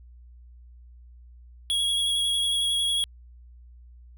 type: tone with vibrato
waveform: square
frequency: 3322 Hz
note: G#7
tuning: in tune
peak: -23 dBFS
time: 1.7-3.04 s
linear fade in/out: 0 ms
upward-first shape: triangle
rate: 11 Hz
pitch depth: 20 cents each way
effects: added 60 Hz sine -46 dBFS peak until 4.17 s